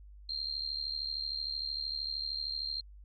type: tone with amplitude modulation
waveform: sine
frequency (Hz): 4186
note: C8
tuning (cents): 0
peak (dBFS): -30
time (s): 0.29-2.81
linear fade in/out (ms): 5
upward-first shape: sine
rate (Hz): 73.1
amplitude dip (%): 80
effects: added 50 Hz sine -49 dBFS peak until 3.04 s + MP3 48 kbps